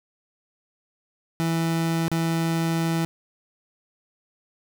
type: tone with dropouts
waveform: 30% pulse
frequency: 164.81 Hz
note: E3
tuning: in tune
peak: -19 dBFS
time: 1.4-3.05 s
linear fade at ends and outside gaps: 0 ms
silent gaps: 2.081-2.116 s
effects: none